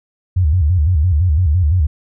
sine tone with vibrato, 82.41 Hz, E2, in tune, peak -10 dBFS, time 0.36-1.87 s, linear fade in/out 10 ms, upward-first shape square, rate 5.9 Hz, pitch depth 180 cents each way, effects none

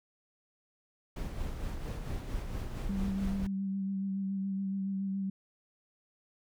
brown noise with tremolo, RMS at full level -35 dBFS, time 1.16-3.47 s, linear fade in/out 5 ms, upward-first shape sine, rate 4.4 Hz, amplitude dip 40%
sine tone with vibrato, 194.4 Hz, G3, 14 cents flat, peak -31 dBFS, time 2.89-5.3 s, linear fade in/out 5 ms, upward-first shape sine, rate 7.1 Hz, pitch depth 21 cents each way
effects none

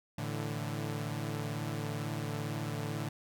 sawtooth chord, A suspended fourth, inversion none, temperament equal with one note detuned, 110.64 / 146.83 / 164.81 Hz, A2 / D3 / E3, +10 / 0 / 0 cents, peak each -34 / -34 / -39 dBFS, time 0.18-3.09 s, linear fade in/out 5 ms, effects none

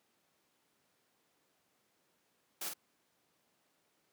white noise with echo, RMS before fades -40 dBFS, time 2.61-2.69 s, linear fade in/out 5 ms, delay 47 ms, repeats 1, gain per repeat -4 dB, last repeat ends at 2.737 s, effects pink hiss -75 dBFS RMS until 4.12 s + high-pass 200 Hz 12 dB/octave

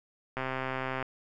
click train, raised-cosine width 0.5 ms, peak -18 dBFS, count 87, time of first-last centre 0.37-1.026 s, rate 131 Hz, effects none

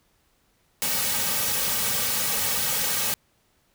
white noise with comb filter, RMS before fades -25 dBFS, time 0.82-3.14 s, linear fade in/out 0 ms, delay 2.9 ms, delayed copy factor -0.95, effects pink hiss -66 dBFS RMS until 3.74 s

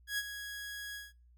sawtooth tone with ADSR envelope, 1661.2 Hz, G#6, in tune, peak -27 dBFS, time 0.07-1.13 s, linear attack 110 ms, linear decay 42 ms, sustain -10 dB, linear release 180 ms, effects noise-tail reverb RT60 0.4 s tail -26 dB re dry + added 60 Hz sine -59 dBFS peak until 1.37 s

